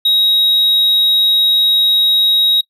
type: tone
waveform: triangle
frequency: 3801 Hz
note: A#7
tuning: 33 cents sharp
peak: -8 dBFS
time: 0.05-2.61 s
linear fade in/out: 5 ms
effects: noise-tail reverb RT60 0.1 s tail -22 dB re dry